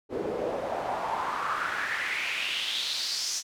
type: noise with band-pass filter sweep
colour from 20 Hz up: pink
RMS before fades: -31 dBFS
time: 0.09-3.43 s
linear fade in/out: 50 ms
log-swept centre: 390 to 6100 Hz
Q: 4
effects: none